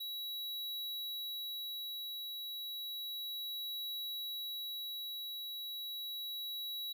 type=tone with tremolo; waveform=square; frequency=3900 Hz; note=B7; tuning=23 cents flat; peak=-39 dBFS; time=0-6.93 s; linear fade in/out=10 ms; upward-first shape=triangle; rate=0.32 Hz; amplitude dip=25%; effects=none